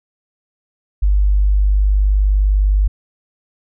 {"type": "tone", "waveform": "sine", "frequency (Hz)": 49.83, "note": "G1", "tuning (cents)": 29, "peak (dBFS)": -10, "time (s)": [1.02, 2.88], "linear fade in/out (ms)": 10, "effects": []}